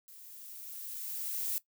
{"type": "noise with level ramp", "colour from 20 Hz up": "violet", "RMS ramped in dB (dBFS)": [-53, -33], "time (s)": [0.08, 1.58], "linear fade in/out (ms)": 0, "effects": ["noise-tail reverb RT60 0.1 s tail -17 dB re dry"]}